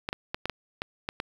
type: clicks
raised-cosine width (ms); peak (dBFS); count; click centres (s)
0.3; -14; 8; 0.089 / 0.129 / 0.345 / 0.456 / 0.497 / 0.819 / 1.089 / 1.201
effects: 7-bit